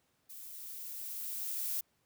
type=noise with level ramp; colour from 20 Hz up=violet; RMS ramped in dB=-49 to -35 dBFS; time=0.29-1.81 s; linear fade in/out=10 ms; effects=pink hiss -75 dBFS RMS until 2.05 s + high-pass 80 Hz 12 dB/octave